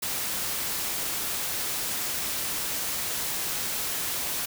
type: noise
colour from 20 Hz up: white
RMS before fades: -30 dBFS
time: 0.02-4.46 s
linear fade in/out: 10 ms
effects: none